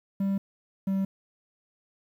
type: tone pair in turn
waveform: triangle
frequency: 196 / 193.41 Hz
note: G3 / G3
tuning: 0 / -23 cents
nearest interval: unison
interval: 23 cents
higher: first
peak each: -22 dBFS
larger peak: neither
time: 0.2-0.38 / 0.87-1.05 s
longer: neither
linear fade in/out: 5 ms
effects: 10-bit